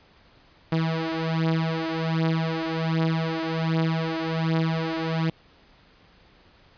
sawtooth beating tone pair, 161.6 / 162.9 Hz, E3 / E3, -34 / -20 cents, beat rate 1.3 Hz, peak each -22 dBFS, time 0.72-5.3 s, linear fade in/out 5 ms, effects pink hiss -56 dBFS RMS until 6.77 s + resampled to 11025 Hz

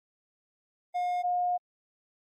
triangle / sine tone pair in turn, 715 / 715 Hz, F5 / F5, +41 / +41 cents, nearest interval unison, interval 0 cents, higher neither, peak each -25 dBFS, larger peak neither, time 0.94-1.23 / 1.23-1.58 s, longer second, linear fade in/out 20 ms, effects AAC 48 kbps

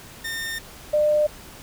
sawtooth / sine tone pair in turn, 1818 / 600.6 Hz, A#6 / D5, -44 / +39 cents, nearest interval octave + perfect fifth, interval 1917 cents, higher first, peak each -24 / -16 dBFS, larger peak second, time 0.24-0.59 / 0.93-1.27 s, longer first, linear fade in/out 10 ms, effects pink hiss -43 dBFS RMS until 1.62 s

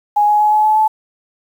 sine tone with pitch steps, 830.6 / 837.8 / 845.1 / 852.5 / 859.9 / 867.4 Hz, G#5 / G#5 / G#5 / G#5 / A5 / A5, 0 / +15 / +30 / +45 / -40 / -25 cents, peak -9 dBFS, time 0.16-0.88 s, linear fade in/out 10 ms, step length 120 ms, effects 7-bit

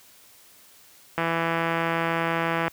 click train, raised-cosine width 0.5 ms, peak -10 dBFS, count 250, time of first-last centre 1.18-2.68 s, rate 166 Hz, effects white hiss -53 dBFS RMS until 2.72 s + high-pass 60 Hz 12 dB/octave

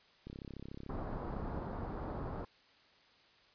click train, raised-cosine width 3 ms, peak -33 dBFS, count 45, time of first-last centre 0.27-1.576 s, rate 33.7 Hz
pink low-pass noise, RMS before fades -41 dBFS, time 0.89-2.45 s, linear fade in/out 5 ms, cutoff 1200 Hz, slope 24 dB/octave
effects white hiss -65 dBFS RMS until 3.54 s + resampled to 11025 Hz

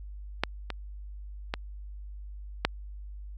clicks, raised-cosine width 0.3 ms, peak -8 / -17 / -13 / -6 dBFS, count 4, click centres 0.436 / 0.703 / 1.539 / 2.65 s, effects added 50 Hz sine -39 dBFS peak until 3.37 s

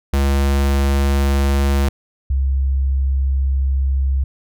square / sine tone pair in turn, 69.3 / 67.17 Hz, C#2 / C2, 0 / +46 cents, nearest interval minor second, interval 54 cents, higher first, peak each -14 dBFS, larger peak neither, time 0.13-1.89 / 2.3-4.24 s, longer second, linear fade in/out 5 ms, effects none

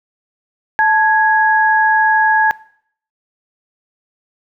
sine tone pair together, 874.7 / 1661.2 Hz, A5 / G#6, -10 / 0 cents, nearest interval major seventh, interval 1110 cents, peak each -12 dBFS, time 0.79-2.51 s, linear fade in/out 0 ms, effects noise-tail reverb RT60 0.6 s tail -20 dB re dry

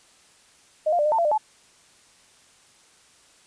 sine tone with pitch steps, 618 / 699 / 592 / 607 / 895 / 680 / 600 / 863 Hz, D#5 / F5 / D5 / D#5 / A5 / F5 / D5 / A5, -12 / +1 / +14 / -43 / +29 / -46 / +37 / -34 cents, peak -18 dBFS, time 0.86-1.38 s, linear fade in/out 10 ms, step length 65 ms, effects white hiss -56 dBFS RMS until 3.46 s + resampled to 22050 Hz

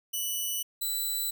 5% pulse tone pair in turn, 2968 / 3985 Hz, F#7 / B7, +5 / +15 cents, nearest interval perfect fourth, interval 510 cents, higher second, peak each -21 dBFS, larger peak neither, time 0.13-0.63 / 0.81-1.31 s, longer neither, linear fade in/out 10 ms, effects none

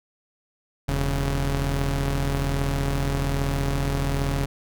sawtooth tone pair together, 41.2 / 138.59 Hz, E1 / C#3, 0 / 0 cents, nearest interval octave + major sixth, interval 2100 cents, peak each -21 dBFS, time 0.88-4.46 s, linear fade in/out 10 ms, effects none

